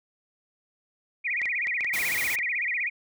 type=tone with vibrato; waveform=sine; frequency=2157 Hz; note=C#7; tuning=48 cents flat; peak=-25 dBFS; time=1.24-2.9 s; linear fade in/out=20 ms; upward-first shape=sine; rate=16 Hz; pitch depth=240 cents each way
type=clicks; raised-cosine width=0.2 ms; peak=-22 dBFS; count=10; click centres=1.417 / 1.456 / 1.671 / 1.808 / 1.846 / 1.939 / 2.069 / 2.122 / 2.159 / 2.388 s
type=noise; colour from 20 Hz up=white; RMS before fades=-33 dBFS; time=1.93-2.36 s; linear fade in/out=10 ms
effects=none